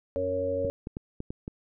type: harmonic tone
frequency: 92.5 Hz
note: F#2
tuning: in tune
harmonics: 1 / 3 / 5 / 6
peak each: -38 / -37 / -32 / -28 dBFS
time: 0.16-0.7 s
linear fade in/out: 0 ms
type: clicks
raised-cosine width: 3 ms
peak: -22 dBFS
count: 6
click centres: 0.649 / 0.871 / 0.969 / 1.204 / 1.305 / 1.479 s
effects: none